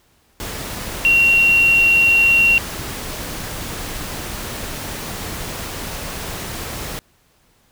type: tone in noise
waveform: sine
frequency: 2745 Hz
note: F7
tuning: 31 cents flat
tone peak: -10 dBFS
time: 1.05-2.58 s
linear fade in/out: 0 ms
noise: pink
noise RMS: -28 dBFS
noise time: 0.4-6.99 s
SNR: +15 dB
effects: pink hiss -58 dBFS RMS until 7.71 s